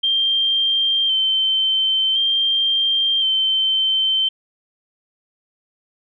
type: tone with vibrato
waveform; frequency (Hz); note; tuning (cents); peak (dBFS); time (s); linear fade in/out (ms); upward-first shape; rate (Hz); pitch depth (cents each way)
sine; 3136; G7; 0; -15; 0.03-4.29; 10; square; 0.47; 22
effects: none